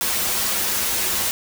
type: noise with comb filter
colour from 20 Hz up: white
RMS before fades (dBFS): -22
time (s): 0.01-1.31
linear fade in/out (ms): 0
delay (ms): 6.9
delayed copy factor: -0.85
effects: none